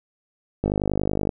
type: click train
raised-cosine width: 2 ms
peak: -9 dBFS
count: 34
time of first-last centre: 0.64-1.292 s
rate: 50.6 Hz
effects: none